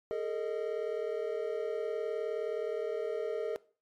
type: chord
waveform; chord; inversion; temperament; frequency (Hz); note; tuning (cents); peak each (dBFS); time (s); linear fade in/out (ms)
triangle; Ab suspended second; none; equal with one note detuned; 415.3 / 454.7 / 622.3; Ab4 / Bb4 / Eb5; 0 / -43 / 0; -35 / -32 / -36; 0.11-3.56; 0
effects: noise-tail reverb RT60 0.4 s tail -20 dB re dry + MP3 64 kbps